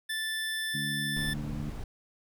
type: tone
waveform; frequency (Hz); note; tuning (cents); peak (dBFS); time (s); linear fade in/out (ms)
25% pulse; 1760; A6; 0; -27; 0.09-1.34; 10
type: harmonic tone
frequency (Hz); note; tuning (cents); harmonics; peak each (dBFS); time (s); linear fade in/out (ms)
73.1; D2; -7; 2 / 3 / 4; -36 / -38 / -43; 0.74-1.7; 5
type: noise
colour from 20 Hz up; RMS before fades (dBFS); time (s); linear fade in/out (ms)
brown; -38; 1.16-1.84; 5
effects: none